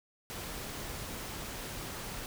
pink noise, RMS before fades -41 dBFS, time 0.3-2.26 s, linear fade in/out 0 ms, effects none

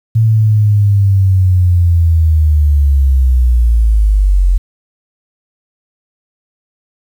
sine linear sweep, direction down, 113 to 43.65 Hz, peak -6 dBFS, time 0.15-4.58 s, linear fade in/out 10 ms, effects 7-bit

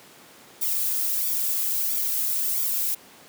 violet noise with flanger, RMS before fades -25 dBFS, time 0.61-2.95 s, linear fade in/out 10 ms, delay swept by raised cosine 0.85 to 2.45 ms, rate 1.5 Hz, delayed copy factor +0.75, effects pink hiss -49 dBFS RMS until 3.28 s + high-pass 200 Hz 12 dB/octave

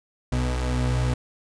35% pulse tone pair together, 61.74 / 124.7 Hz, B1 / B2, 0 / +17 cents, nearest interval octave, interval 1217 cents, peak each -22 / -24 dBFS, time 0.32-1.14 s, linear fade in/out 5 ms, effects resampled to 22050 Hz

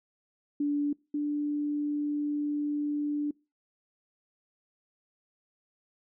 sine tone pair in turn, 290 / 293.7 Hz, D4 / D4, -22 / 0 cents, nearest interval unison, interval 22 cents, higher second, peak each -25 / -27 dBFS, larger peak first, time 0.6-0.93 / 1.14-3.31 s, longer second, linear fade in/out 5 ms, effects noise-tail reverb RT60 0.3 s tail -25 dB re dry

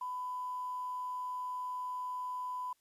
sine tone with quantisation, 1000 Hz, B5, 21 cents sharp, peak -36 dBFS, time 0.01-2.73 s, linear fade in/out 5 ms, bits 10, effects white hiss -75 dBFS RMS until 2.8 s + resampled to 32000 Hz

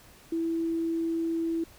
sine tone, 330 Hz, E4, 2 cents sharp, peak -26 dBFS, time 0.32-1.64 s, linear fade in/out 5 ms, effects pink hiss -54 dBFS RMS until 1.78 s

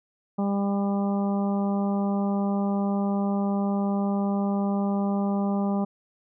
harmonic tone, 199.7 Hz, G3, 32 cents sharp, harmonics 1 / 2 / 3 / 4 / 5 / 6, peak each -23 / -34 / -34 / -34 / -40 / -41 dBFS, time 0.38-5.85 s, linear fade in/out 10 ms, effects none

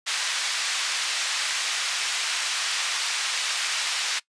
white band-pass noise, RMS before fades -27 dBFS, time 0.06-4.2 s, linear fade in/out 20 ms, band 1300 to 5200 Hz, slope 12 dB/octave, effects noise-tail reverb RT60 0.1 s tail -21 dB re dry + resampled to 22050 Hz

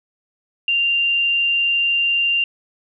sine tone with frequency modulation, 2784 Hz, F7, 6 cents flat, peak -15 dBFS, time 0.68-2.44 s, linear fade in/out 2 ms, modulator 26 Hz, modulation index 0.4, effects none

